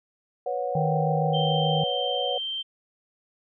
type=chord; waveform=sine; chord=B suspended second; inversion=none; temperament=equal with one note detuned; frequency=493.9 / 554.4 / 731.1 Hz; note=B4 / C#5 / F#5; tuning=0 / 0 / -21 cents; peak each=-30 dBFS; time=0.46-2.38 s; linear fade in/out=5 ms
type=harmonic tone; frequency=155.56 Hz; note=D#3; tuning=in tune; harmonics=1 / 3 / 5; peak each=-24 / -34 / -28 dBFS; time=0.75-1.84 s; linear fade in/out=5 ms
type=tone; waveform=sine; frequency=3136 Hz; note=G7; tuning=in tune; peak=-28 dBFS; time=1.33-2.63 s; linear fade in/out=20 ms
effects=none